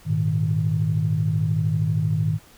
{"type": "chord", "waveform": "sine", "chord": "Ab suspended second", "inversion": "none", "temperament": "just", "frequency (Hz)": [103.83, 116.8, 155.74], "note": ["Ab2", "Bb2", "Eb3"], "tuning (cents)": [0, 4, 2], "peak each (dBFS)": [-23, -26, -21], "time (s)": [0.05, 2.39], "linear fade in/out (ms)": 50, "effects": ["tanh soft clip ceiling -10 dBFS", "pink hiss -51 dBFS RMS until 2.57 s"]}